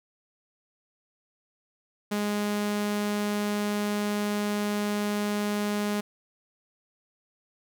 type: tone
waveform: sawtooth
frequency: 207.1 Hz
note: G#3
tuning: 5 cents flat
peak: -22 dBFS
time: 2.11-6.01 s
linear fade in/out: 10 ms
effects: none